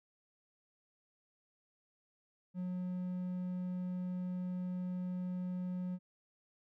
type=tone; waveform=triangle; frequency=181.3 Hz; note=F#3; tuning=35 cents flat; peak=-34 dBFS; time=2.54-5.99 s; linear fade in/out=50 ms; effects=none